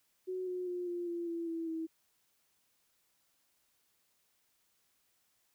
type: tone with pitch steps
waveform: sine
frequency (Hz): 370 / 363 / 356.2 / 349.4 / 342.8 / 336.4 / 330 / 323.8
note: F#4 / F#4 / F4 / F4 / F4 / E4 / E4 / E4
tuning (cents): 0 / -33 / +34 / +1 / -32 / +35 / +2 / -31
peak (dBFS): -35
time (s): 0.27-1.87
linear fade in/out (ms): 20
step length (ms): 200
effects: white hiss -75 dBFS RMS until 5.54 s

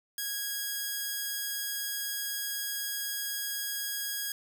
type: tone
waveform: 5% pulse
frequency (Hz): 1648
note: G#6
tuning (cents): -14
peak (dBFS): -21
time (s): 0.18-4.32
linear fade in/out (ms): 2
effects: none

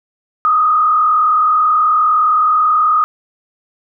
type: tone with frequency modulation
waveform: sine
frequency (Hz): 1241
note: D#6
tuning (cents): -5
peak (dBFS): -9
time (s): 0.45-3.04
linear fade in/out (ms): 0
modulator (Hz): 39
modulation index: 0.91
effects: none

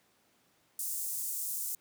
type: high-pass noise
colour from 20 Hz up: pink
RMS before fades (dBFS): -36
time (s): 0.79-1.75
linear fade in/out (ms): 2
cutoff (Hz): 7700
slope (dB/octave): 24
effects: pink hiss -69 dBFS RMS until 1.8 s + high-pass 150 Hz 12 dB/octave

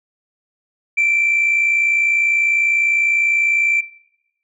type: tone pair together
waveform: sine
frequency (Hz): 2341 / 2401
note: D7 / D7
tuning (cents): -6 / +38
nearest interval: unison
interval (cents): 44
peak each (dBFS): -12 / -21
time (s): 0.97-3.81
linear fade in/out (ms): 10
effects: noise-tail reverb RT60 0.8 s tail -19 dB re dry + tanh soft clip ceiling -9 dBFS

